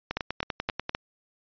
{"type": "two click trains", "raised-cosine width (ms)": 0.3, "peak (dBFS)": [-13, -11], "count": [9, 4], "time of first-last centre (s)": [[0.11, 0.894], [0.17, 0.949]], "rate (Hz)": [10.2, 3.85], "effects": ["resampled to 11025 Hz"]}